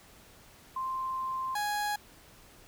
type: tone pair in turn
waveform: sine / 30% pulse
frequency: 1046.5 / 830.6 Hz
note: C6 / G#5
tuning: 0 / 0 cents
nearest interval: major third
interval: 400 cents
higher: first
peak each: -31 / -27 dBFS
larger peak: second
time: 0.76-1.55 / 1.55-1.96 s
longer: first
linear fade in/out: 5 ms
effects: pink hiss -56 dBFS RMS until 2.67 s